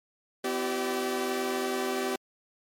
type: tone cluster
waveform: sawtooth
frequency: 252.2 / 335.2 / 384.3 / 587 Hz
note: B3 / E4 / G4 / D5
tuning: +36 / +29 / -34 / -1 cents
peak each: -30 / -35 / -26 / -34 dBFS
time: 0.44-2.16 s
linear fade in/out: 5 ms
effects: MP3 64 kbps